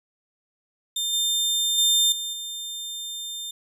sawtooth tone with level steps, 3600 Hz, A7, 39 cents sharp, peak -21 / -18 / -14 / -25 / -28 dBFS, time 0.96-3.51 s, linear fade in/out 5 ms, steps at 1.13 / 1.78 / 2.12 / 2.33 s, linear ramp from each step 2 ms, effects resampled to 32000 Hz

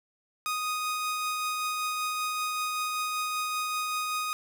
sawtooth tone with tremolo, 1244.5 Hz, D#6, in tune, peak -24 dBFS, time 0.46-4.33 s, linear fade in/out 0 ms, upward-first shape triangle, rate 5.2 Hz, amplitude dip 25%, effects none

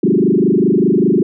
sine tone with frequency modulation, 285.2 Hz, C#4, 49 cents sharp, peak -9 dBFS, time 0.03-1.23 s, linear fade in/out 5 ms, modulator 25.1 Hz, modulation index 4.4, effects none

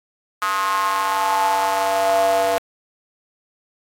square tone with high-pass filter sweep, 97 Hz, G2, 18 cents flat, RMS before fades -19 dBFS, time 0.42-2.58 s, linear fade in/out 0 ms, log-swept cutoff 1200 to 600 Hz, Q 6.5, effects AAC 64 kbps

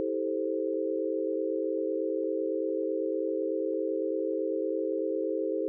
sine chord, A minor seventh, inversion second, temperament equal with one note detuned, 322.1 / 392 / 440 / 523.3 Hz, E4 / G4 / A4 / C5, -40 / 0 / 0 / 0 cents, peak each -33 dBFS, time 0-5.68 s, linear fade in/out 0 ms, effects none

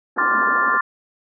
pink band-pass noise, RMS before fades -30 dBFS, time 0.16-0.78 s, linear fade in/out 10 ms, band 210 to 1700 Hz, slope 96 dB/octave
sine chord, D minor seventh, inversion third, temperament equal, 1046.5 / 1174.7 / 1396.9 / 1760 Hz, C6 / D6 / F6 / A6, 0 / 0 / 0 / 0 cents, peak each -21 dBFS, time 0.18-0.81 s, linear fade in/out 5 ms
effects none

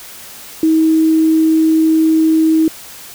sine tone, 318.7 Hz, D#4, 42 cents sharp, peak -8 dBFS, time 0.63-2.68 s, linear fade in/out 2 ms, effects white hiss -34 dBFS RMS until 3.14 s

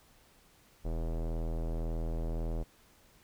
square tone with low-pass filter, 40.9 Hz, E1, 13 cents flat, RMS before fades -34 dBFS, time 0.84-2.64 s, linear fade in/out 20 ms, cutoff 580 Hz, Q 1.8, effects pink hiss -63 dBFS RMS until 3.23 s

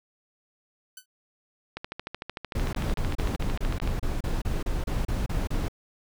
5% pulse tone with exponential decay, 1506 Hz, F#6, 30 cents sharp, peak -26 dBFS, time 0.97-1.06 s, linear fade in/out 5 ms, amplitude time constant 18 ms
click train, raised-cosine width 0.3 ms, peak -18 dBFS, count 29, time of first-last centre 1.77-3.875 s, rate 13.3 Hz
brown noise bursts, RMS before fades -27 dBFS, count 15, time 2.55-5.684 s, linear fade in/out 5 ms, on 180 ms, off 31 ms
effects none

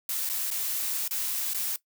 blue noise with dropouts, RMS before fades -30 dBFS, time 0.09-1.76 s, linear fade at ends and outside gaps 2 ms, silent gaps 0.291-0.297 / 0.504-0.512 / 1.079-1.109 / 1.535-1.545 s, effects noise-tail reverb RT60 0.1 s tail -17 dB re dry

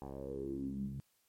10% pulse tone with low-pass filter sweep, 68.1 Hz, C#2, 30 cents flat, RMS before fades -41 dBFS, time 0.02-1 s, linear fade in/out 0 ms, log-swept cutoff 780 to 150 Hz, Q 7.3, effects white hiss -75 dBFS RMS until 1.28 s + MP3 64 kbps

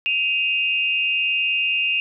sine tone pair together, 2526 / 2785 Hz, D#7 / F7, +26 / -5 cents, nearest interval major second, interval 169 cents, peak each -21 / -21 dBFS, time 0.06-2 s, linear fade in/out 0 ms, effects none

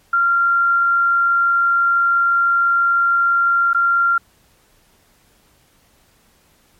sine tone with dropouts, 1383 Hz, F6, 17 cents flat, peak -12 dBFS, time 0.13-4.18 s, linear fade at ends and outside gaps 5 ms, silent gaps 3.733-3.746 s, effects pink hiss -56 dBFS RMS until 6.79 s + MP3 64 kbps

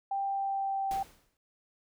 sine tone with pitch glide, 788 to 779.8 Hz, G5 to G5, +9 to -9 cents, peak -29 dBFS, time 0.11-1.03 s, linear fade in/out 5 ms, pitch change -18 cents, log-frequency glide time 0.26-0.88 s
pink noise with exponential decay, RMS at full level -41 dBFS, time 0.91-1.37 s, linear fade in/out 1 ms, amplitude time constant 100 ms
effects none

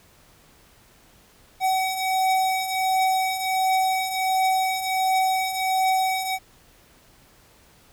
square beating tone pair, 755 / 756.4 Hz, F#5 / F#5, +35 / +38 cents, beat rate 1.4 Hz, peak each -28 / -22 dBFS, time 1.6-6.39 s, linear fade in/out 50 ms, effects pink hiss -55 dBFS RMS until 7.92 s

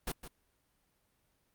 pink noise with echo, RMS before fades -35 dBFS, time 0.07-0.12 s, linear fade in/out 5 ms, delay 160 ms, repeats 1, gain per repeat -11 dB, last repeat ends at 0.28 s, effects pink hiss -75 dBFS RMS until 1.54 s + Opus 32 kbps

